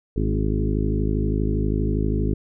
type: harmonic tone with a mistuned harmonic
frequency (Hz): 52.5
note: G#1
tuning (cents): +19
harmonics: 1 / 2 / 3 / 4 / 5 / 6 / 7 / 8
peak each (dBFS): -23 / -26 / -28 / -29 / -30 / -31 / -31 / -32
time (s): 0.16-2.34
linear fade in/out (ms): 5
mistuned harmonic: 5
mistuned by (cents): +21
effects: none